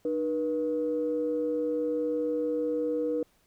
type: tone pair together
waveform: sine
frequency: 304.1 / 483 Hz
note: D#4 / B4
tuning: -40 / -39 cents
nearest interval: minor sixth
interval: 801 cents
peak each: -30 / -27 dBFS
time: 0.05-3.23 s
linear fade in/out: 2 ms
effects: tanh soft clip ceiling -19 dBFS + pink hiss -67 dBFS RMS until 3.46 s